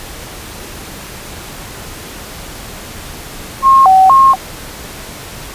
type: tone with vibrato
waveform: sine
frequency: 903 Hz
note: A5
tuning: 45 cents sharp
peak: -3 dBFS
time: 3.62-4.36 s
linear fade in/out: 50 ms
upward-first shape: square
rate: 2.1 Hz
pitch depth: 300 cents each way
effects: pink hiss -29 dBFS RMS until 5.54 s + resampled to 32000 Hz